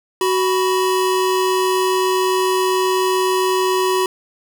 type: tone pair together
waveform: square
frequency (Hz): 373.4 / 984.3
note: F#4 / B5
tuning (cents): +16 / -6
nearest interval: octave + perfect fourth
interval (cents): 1678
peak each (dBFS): -17 / -21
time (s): 0.21-4.06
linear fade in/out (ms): 2
effects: none